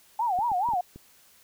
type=tone with vibrato; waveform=sine; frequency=830.6 Hz; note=G#5; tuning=in tune; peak=-23 dBFS; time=0.19-0.81 s; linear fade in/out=5 ms; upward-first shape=sine; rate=4.6 Hz; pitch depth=270 cents each way
type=clicks; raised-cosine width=3 ms; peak=-30 dBFS; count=5; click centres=0.389 / 0.517 / 0.688 / 0.736 / 0.96 s
effects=white hiss -58 dBFS RMS until 1.43 s